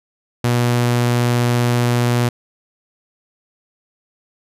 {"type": "tone", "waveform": "sawtooth", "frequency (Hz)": 121, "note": "B2", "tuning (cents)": -35, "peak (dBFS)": -10, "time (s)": [0.44, 2.29], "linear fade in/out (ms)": 5, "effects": ["resampled to 32000 Hz"]}